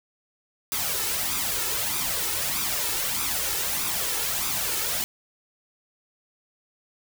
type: noise with flanger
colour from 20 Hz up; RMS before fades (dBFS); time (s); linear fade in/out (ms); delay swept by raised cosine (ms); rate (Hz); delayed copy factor
white; -27; 0.72-5.04; 0; 0.82 to 2.32; 1.6; +0.6
effects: none